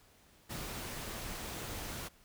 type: noise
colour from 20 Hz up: pink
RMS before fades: -42 dBFS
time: 0.49-2.09 s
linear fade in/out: 20 ms
effects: pink hiss -64 dBFS RMS until 2.24 s